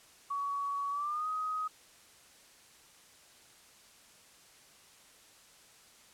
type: tone with pitch glide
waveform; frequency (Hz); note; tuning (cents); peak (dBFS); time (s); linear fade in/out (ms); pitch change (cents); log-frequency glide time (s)
sine; 1127 to 1257.7; C#6 to D#6; +28 to +18; -32; 0.3-1.68; 10; +190; 0.9-1.28
effects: white hiss -59 dBFS RMS until 6.13 s + low-pass 10000 Hz 12 dB/octave